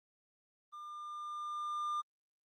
triangle tone with level ramp, 1200 Hz, D6, 37 cents sharp, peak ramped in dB -44 to -31 dBFS, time 0.72-2.02 s, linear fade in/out 20 ms, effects Opus 32 kbps

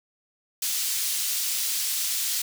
pink high-pass noise, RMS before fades -27 dBFS, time 0.62-2.42 s, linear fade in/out 5 ms, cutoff 4400 Hz, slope 12 dB/octave, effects none

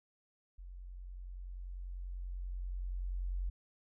sine tone with level ramp, 45.15 Hz, F#1, 42 cents flat, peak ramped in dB -46 to -33 dBFS, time 0.58-3.5 s, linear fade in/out 10 ms, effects none

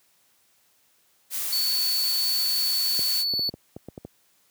blue noise, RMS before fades -29 dBFS, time 1.3-3.25 s, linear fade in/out 50 ms
triangle tone, 4455 Hz, C#8, 8 cents sharp, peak -22 dBFS, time 1.52-3.5 s, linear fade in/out 10 ms
clicks, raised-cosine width 2 ms, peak -23 dBFS, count 9, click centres 2.993 / 3.338 / 3.394 / 3.491 / 3.54 / 3.765 / 3.886 / 3.978 / 4.05 s
effects white hiss -64 dBFS RMS until 4.5 s + high-pass 80 Hz 12 dB/octave

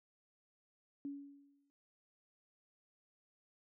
sine tone with exponential decay, 281.9 Hz, C#4, 29 cents sharp, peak -38 dBFS, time 1.05-1.7 s, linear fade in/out 0 ms, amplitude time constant 140 ms, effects high-pass 150 Hz 12 dB/octave

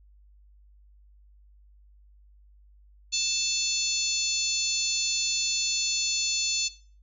harmonic tone with a mistuned harmonic, 880 Hz, A5, in tune, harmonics 3 / 4 / 5 / 6 / 7 / 8, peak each -34 / -32 / -28 / -38 / -31 / -32 dBFS, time 3.12-6.69 s, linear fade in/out 20 ms, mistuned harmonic 5, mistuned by -16 cents, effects noise-tail reverb RT60 0.4 s tail -17 dB re dry + added 50 Hz sine -53 dBFS peak until 7.02 s

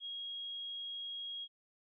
sine tone, 3284 Hz, G#7, 20 cents flat, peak -40 dBFS, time 0-1.48 s, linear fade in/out 50 ms, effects none

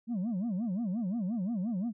sine tone with vibrato, 207.7 Hz, G#3, in tune, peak -27 dBFS, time 0.07-1.93 s, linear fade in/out 50 ms, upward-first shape sine, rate 5.7 Hz, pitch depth 270 cents each way, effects tanh soft clip ceiling -29 dBFS

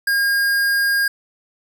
square tone, 1620 Hz, G#6, 43 cents flat, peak -16 dBFS, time 0.07-1.08 s, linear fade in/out 5 ms, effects none

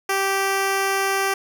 10% pulse tone, 390 Hz, G4, 9 cents flat, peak -11 dBFS, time 0.09-1.34 s, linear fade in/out 5 ms, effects none

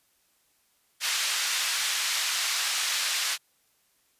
white band-pass noise, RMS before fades -28 dBFS, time 1-3.38 s, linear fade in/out 50 ms, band 1400 to 6000 Hz, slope 12 dB/octave, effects white hiss -68 dBFS RMS until 4.19 s + resampled to 32000 Hz

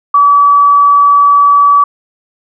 sine tone, 1146 Hz, D6, 43 cents flat, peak -3 dBFS, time 0.14-1.84 s, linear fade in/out 5 ms, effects none

